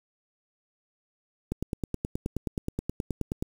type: click train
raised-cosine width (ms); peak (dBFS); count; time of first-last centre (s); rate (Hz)
3; -16; 19; 1.52-3.425; 9.45
effects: 7-bit